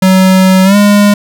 square tone with pitch glide, 187.9 to 204.9 Hz, F#3 to G#3, +27 to -23 cents, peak -4 dBFS, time 0.02-1.14 s, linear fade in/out 5 ms, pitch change +150 cents, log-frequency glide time 0.64-0.76 s, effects none

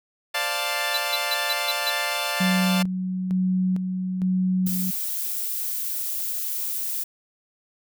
10% pulse chord, D minor seventh, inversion third, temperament equal, 523.3 / 587.3 / 698.5 / 880 Hz, C5 / D5 / F5 / A5, 0 / 0 / 0 / 0 cents, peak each -26 / -21 / -20 / -20 dBFS, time 0.34-2.83 s, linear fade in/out 10 ms
square tone bursts, 4018 Hz, B7, 29 cents sharp, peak -23 dBFS, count 6, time 0.94-1.9 s, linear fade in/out 5 ms, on 35 ms, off 150 ms
sine tone with tremolo, 185 Hz, F#3, in tune, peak -19 dBFS, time 2.4-4.91 s, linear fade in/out 10 ms, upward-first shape square, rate 1.1 Hz, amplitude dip 45%
violet noise, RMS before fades -28 dBFS, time 4.66-7.04 s, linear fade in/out 10 ms
effects none

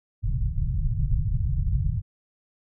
pink low-pass noise, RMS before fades -24 dBFS, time 0.22-2.02 s, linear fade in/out 50 ms, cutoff 150 Hz, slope 48 dB/octave, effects none

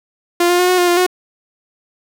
sawtooth tone with pitch steps, 348.1 / 353.5 / 360.8 / 364.9 / 354.4 / 349.3 / 364 Hz, F4 / F4 / F#4 / F#4 / F4 / F4 / F#4, -6 / +21 / -44 / -24 / +25 / 0 / -28 cents, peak -7 dBFS, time 0.4-1.065 s, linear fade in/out 5 ms, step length 95 ms, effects 7-bit

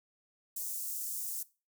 white high-pass noise, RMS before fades -38 dBFS, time 0.56-1.43 s, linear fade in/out 5 ms, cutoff 6700 Hz, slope 24 dB/octave, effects noise-tail reverb RT60 0.3 s tail -19 dB re dry

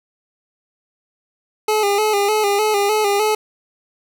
25% pulse tone with vibrato, 416.2 Hz, G#4, 4 cents sharp, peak -11 dBFS, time 1.68-3.35 s, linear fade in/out 5 ms, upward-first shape square, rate 3.3 Hz, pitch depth 53 cents each way, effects none

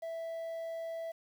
triangle tone with quantisation, 659.3 Hz, E5, in tune, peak -35 dBFS, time 0.02-1.12 s, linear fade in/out 10 ms, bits 10, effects none

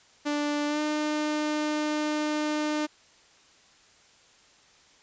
sawtooth tone with pitch glide, 293.7 to 302.3 Hz, D4 to D#4, 0 to -50 cents, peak -22 dBFS, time 0.25-2.87 s, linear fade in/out 20 ms, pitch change +50 cents, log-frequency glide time 0.67-0.8 s, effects white hiss -58 dBFS RMS until 5.02 s + resampled to 16000 Hz

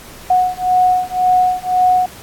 sine beating tone pair, 732 / 733.9 Hz, F#5 / F#5, -19 / -14 cents, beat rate 1.9 Hz, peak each -14 dBFS, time 0.3-2.06 s, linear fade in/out 5 ms, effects pink hiss -37 dBFS RMS until 2.22 s + AAC 64 kbps

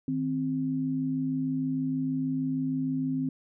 sine tone pair together, 156.1 / 262.5 Hz, D#3 / C4, +6 / +6 cents, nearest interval major sixth, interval 900 cents, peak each -33 / -27 dBFS, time 0.08-3.29 s, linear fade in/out 2 ms, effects none

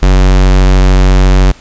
square tone, 46.88 Hz, F#1, 23 cents sharp, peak -4 dBFS, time 0.02-1.52 s, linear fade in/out 10 ms, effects pink hiss -38 dBFS RMS until 1.6 s + resampled to 16000 Hz

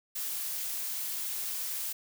blue noise, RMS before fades -35 dBFS, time 0.15-1.93 s, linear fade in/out 10 ms, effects none

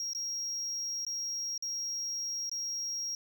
triangle tone with dropouts, 5610 Hz, F8, 7 cents sharp, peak -32 dBFS, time 0-3.15 s, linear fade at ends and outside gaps 1 ms, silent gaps 0.133-0.149 / 1.05-1.066 / 1.578-1.624 / 2.495-2.515 s, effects none

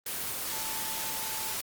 sine tone in noise, 880 Hz, A5, in tune, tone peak -42 dBFS, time 0.52-1.54 s, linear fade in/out 5 ms, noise white, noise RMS -34 dBFS, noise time 0.06-1.61 s, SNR -11 dB, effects Opus 24 kbps

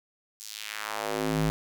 square tone with high-pass filter sweep, 53.2 Hz, G#1, 42 cents sharp, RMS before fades -31 dBFS, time 0.4-1.5 s, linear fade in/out 0 ms, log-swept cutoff 6500 to 110 Hz, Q 1.4, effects none

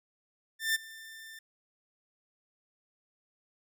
sawtooth tone with ADSR envelope, 1786 Hz, A6, 25 cents sharp, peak -21 dBFS, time 0.59-1.39 s, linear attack 160 ms, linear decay 17 ms, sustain -21 dB, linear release 4 ms, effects none

